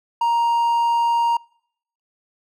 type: tone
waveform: triangle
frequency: 936 Hz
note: A#5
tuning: 7 cents sharp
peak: -14 dBFS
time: 0.21-1.37 s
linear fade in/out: 5 ms
effects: noise-tail reverb RT60 0.7 s tail -26 dB re dry